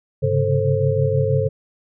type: tone cluster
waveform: sine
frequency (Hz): 102.2 / 134.5 / 140.7 / 442.1 / 528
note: G#2 / C3 / C#3 / A4 / C5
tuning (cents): -27 / +48 / +26 / +8 / +16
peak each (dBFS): -22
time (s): 0.22-1.49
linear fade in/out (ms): 20
effects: none